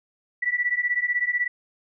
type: beating tone pair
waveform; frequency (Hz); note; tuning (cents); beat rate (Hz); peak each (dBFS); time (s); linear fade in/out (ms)
sine; 1948 / 1964; B6 / B6; -24 / -10; 16; -25 / -24; 0.42-1.48; 10
effects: none